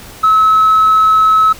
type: tone with tanh clipping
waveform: triangle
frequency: 1292 Hz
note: E6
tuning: 35 cents flat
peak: -6 dBFS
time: 0.23-1.53 s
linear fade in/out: 10 ms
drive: 5 dB
effects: pink hiss -34 dBFS RMS until 1.59 s